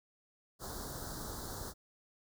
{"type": "band-stop noise", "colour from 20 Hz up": "pink", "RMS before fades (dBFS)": -43, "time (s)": [0.59, 1.74], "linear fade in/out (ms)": 50, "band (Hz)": [1600, 3900], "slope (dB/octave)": 48, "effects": []}